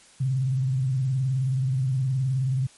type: tone with vibrato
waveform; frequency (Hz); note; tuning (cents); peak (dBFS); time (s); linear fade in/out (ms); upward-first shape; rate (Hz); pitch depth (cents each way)
sine; 131.2; C3; +5; -21; 0.2-2.67; 10; sine; 19; 91
effects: white hiss -53 dBFS RMS until 2.77 s + MP3 48 kbps